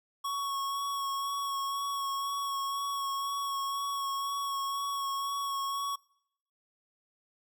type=tone with vibrato; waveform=square; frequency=1108.7 Hz; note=C#6; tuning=in tune; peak=-32 dBFS; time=0.24-5.96 s; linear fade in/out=10 ms; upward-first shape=sine; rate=2 Hz; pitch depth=18 cents each way; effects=noise-tail reverb RT60 0.8 s tail -26 dB re dry